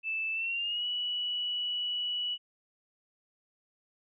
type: tone with pitch glide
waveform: sine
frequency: 2637 to 2943 Hz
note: E7 to F#7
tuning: 0 to -10 cents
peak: -30 dBFS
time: 0.03-2.38 s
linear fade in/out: 50 ms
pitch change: +190 cents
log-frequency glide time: 0.33-0.86 s
effects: none